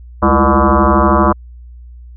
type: tone with frequency modulation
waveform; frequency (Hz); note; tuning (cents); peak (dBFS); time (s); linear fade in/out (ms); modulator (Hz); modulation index
sine; 466.2; A#4; 0; -7; 0.22-1.33; 10; 135; 5.8
effects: added 60 Hz sine -32 dBFS peak until 2.16 s